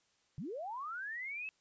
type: linear sweep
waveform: sine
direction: up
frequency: 122.4 to 2637 Hz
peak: -39 dBFS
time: 0.38-1.49 s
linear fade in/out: 0 ms
effects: white hiss -74 dBFS RMS until 1.6 s + resampled to 16000 Hz